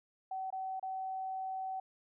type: tone with dropouts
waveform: sine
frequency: 760 Hz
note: F#5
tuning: 46 cents sharp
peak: -36 dBFS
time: 0.31-1.8 s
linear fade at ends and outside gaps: 5 ms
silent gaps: 0.504-0.525 / 0.797-0.827 s
effects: none